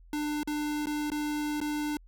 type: tone with dropouts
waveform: square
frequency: 298.3 Hz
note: D4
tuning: 27 cents sharp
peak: -30 dBFS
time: 0.13-1.97 s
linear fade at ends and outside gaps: 2 ms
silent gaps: 0.432-0.474 / 0.858-0.869 / 1.102-1.117 / 1.603-1.613 s
effects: added 42 Hz sine -51 dBFS peak until 2.07 s